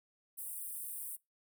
pink high-pass noise, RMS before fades -43 dBFS, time 0.37-1.17 s, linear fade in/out 20 ms, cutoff 8500 Hz, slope 96 dB/octave, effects noise-tail reverb RT60 0.2 s tail -23 dB re dry

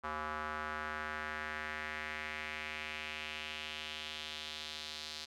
square tone with band-pass filter sweep, 76.8 Hz, D#2, 22 cents flat, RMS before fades -42 dBFS, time 0.03-5.26 s, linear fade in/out 20 ms, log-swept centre 1200 to 4300 Hz, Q 2.6, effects none

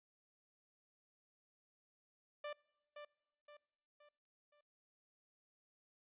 sawtooth tone with echo, 590 Hz, D5, 8 cents sharp, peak -39 dBFS, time 2.44-2.53 s, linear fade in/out 5 ms, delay 520 ms, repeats 4, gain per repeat -7 dB, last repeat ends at 4.61 s, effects noise-tail reverb RT60 1.0 s tail -25 dB re dry + resampled to 8000 Hz

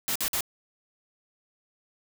white noise bursts, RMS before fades -28 dBFS, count 3, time 0.08-0.407 s, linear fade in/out 0 ms, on 75 ms, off 51 ms, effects none

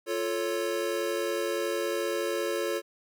square chord, F augmented, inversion none, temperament equal, 349.2 / 440 / 554.4 Hz, F4 / A4 / C#5, 0 / 0 / 0 cents, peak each -33 dBFS, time 0.06-2.82 s, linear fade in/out 50 ms, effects none

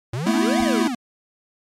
square exponential two-way sweep, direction up then down, 107.5 to 784 to 225.6 Hz, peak -24 dBFS, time 0.13-0.95 s, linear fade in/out 5 ms, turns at 0.6 s
square chord, A suspended second, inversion none, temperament equal, 220 / 246.9 / 329.6 Hz, A3 / B3 / E4, 0 / 0 / 0 cents, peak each -23 dBFS, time 0.26-0.88 s, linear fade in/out 5 ms
brown noise with exponential decay, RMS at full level -34 dBFS, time 0.6-0.78 s, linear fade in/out 1 ms, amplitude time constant 38 ms
effects low-pass 10000 Hz 12 dB/octave + MP3 96 kbps

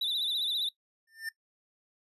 triangle tone with vibrato, 3716 Hz, A#7, 6 cents flat, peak -27 dBFS, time 0.01-0.69 s, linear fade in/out 5 ms, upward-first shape sine, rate 15 Hz, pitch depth 110 cents each way
square tone with exponential growth, 1795 Hz, A6, 34 cents sharp, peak -32 dBFS, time 1.07-1.29 s, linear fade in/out 5 ms, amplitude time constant 46 ms
effects noise-tail reverb RT60 0.1 s tail -19 dB re dry + resampled to 32000 Hz

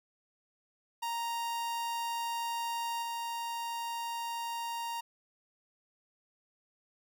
45% pulse tone with level steps, 932.3 Hz, A#5, in tune, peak -33 / -35 dBFS, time 1.02-5.01 s, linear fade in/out 10 ms, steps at 3.02 s, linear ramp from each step 10 ms, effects none

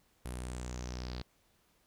sawtooth tone with low-pass filter sweep, 61.74 Hz, B1, in tune, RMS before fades -41 dBFS, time 0.25-1.22 s, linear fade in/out 5 ms, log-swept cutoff 11000 to 4300 Hz, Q 5, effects pink hiss -71 dBFS RMS until 1.86 s

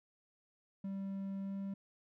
triangle tone with pitch glide, 195.1 to 196.23 Hz, G3 to G3, -8 to +2 cents, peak -36 dBFS, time 0.84-1.74 s, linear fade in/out 5 ms, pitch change +10 cents, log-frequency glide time 1.41-1.54 s, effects none

